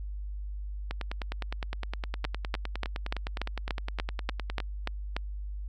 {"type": "two click trains", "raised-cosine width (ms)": 0.3, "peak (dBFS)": [-18, -14], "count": [37, 11], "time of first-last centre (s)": [[0.91, 4.602], [2.25, 5.165]], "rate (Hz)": [9.75, 3.43], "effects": ["added 50 Hz sine -34 dBFS peak until 5.68 s"]}